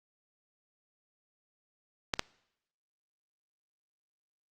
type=clicks; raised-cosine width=0.2 ms; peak=-10 dBFS; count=2; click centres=2.138 / 2.194 s; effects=noise-tail reverb RT60 0.8 s tail -24 dB re dry + Opus 48 kbps

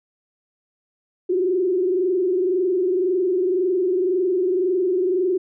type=tone with frequency modulation; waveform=sine; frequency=367.2 Hz; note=F#4; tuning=13 cents flat; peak=-17 dBFS; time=1.29-5.38 s; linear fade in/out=10 ms; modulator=21.9 Hz; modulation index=0.95; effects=none

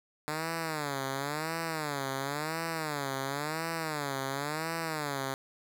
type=tone with vibrato; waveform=5% pulse; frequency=149.1 Hz; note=D3; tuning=27 cents sharp; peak=-21 dBFS; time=0.28-5.34 s; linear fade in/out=0 ms; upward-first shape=sine; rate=0.95 Hz; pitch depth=180 cents each way; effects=none

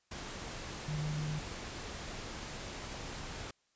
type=tone in noise; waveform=sine; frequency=151.2 Hz; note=D#3; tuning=49 cents flat; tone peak=-34 dBFS; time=0.88-1.39 s; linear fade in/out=5 ms; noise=pink; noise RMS=-43 dBFS; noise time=0.11-3.51 s; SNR=+6 dB; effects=white hiss -75 dBFS RMS until 3.75 s + resampled to 16000 Hz

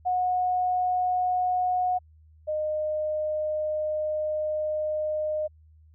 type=tone pair in turn; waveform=sine; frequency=729 / 613 Hz; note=F#5 / D#5; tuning=-26 / -26 cents; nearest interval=minor third; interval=300 cents; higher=first; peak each=-22 / -25 dBFS; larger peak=first; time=0.05-1.99 / 2.47-5.48 s; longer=second; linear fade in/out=20 ms; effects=added 78 Hz sine -52 dBFS peak until 5.94 s

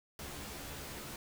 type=noise with comb filter; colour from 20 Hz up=pink; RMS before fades=-45 dBFS; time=0.19-1.16 s; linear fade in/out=2 ms; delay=14 ms; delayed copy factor=+0.85; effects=none

